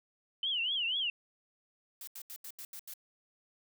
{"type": "tone with vibrato", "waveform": "sine", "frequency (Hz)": 3014, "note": "F#7", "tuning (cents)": 31, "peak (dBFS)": -30, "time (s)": [0.43, 1.1], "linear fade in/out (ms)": 2, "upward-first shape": "triangle", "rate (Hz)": 4.1, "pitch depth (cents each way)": 220}
{"type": "noise bursts", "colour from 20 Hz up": "blue", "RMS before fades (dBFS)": -45, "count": 7, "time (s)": [2.01, 2.938], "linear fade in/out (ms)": 2, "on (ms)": 64, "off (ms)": 80}
{"effects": []}